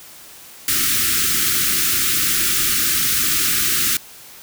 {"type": "band-stop noise", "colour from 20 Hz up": "white", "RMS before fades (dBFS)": -18, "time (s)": [0.68, 3.97], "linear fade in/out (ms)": 2, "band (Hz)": [400, 1200], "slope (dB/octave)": 96, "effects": ["white hiss -41 dBFS RMS until 4.42 s"]}